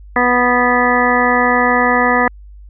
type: harmonic tone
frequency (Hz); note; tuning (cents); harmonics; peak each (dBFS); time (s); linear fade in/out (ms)
246.2; B3; -5; 1 / 2 / 3 / 4 / 5 / 7 / 8; -18 / -18 / -18 / -18 / -18 / -18 / -18; 0.16-2.28; 2
effects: added 50 Hz sine -34 dBFS peak until 2.69 s